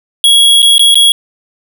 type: tone with dropouts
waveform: square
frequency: 3322 Hz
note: G#7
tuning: in tune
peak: -4 dBFS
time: 0.24-1.12 s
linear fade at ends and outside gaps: 1 ms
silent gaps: 0.62-0.627 / 0.781-0.794 / 0.944-0.955 s
effects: none